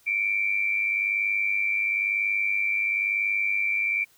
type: tone pair together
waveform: sine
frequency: 2248 / 2349 Hz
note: C#7 / D7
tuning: +24 / 0 cents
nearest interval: minor second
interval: 76 cents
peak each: -30 / -23 dBFS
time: 0.06-4.05 s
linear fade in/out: 20 ms
effects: white hiss -60 dBFS RMS until 4.17 s